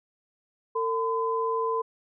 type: tone pair together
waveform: sine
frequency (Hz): 452.2 / 1015.2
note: A4 / B5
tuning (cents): +47 / +47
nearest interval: octave + major second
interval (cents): 1400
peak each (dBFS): -27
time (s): 0.75-1.82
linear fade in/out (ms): 10
effects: none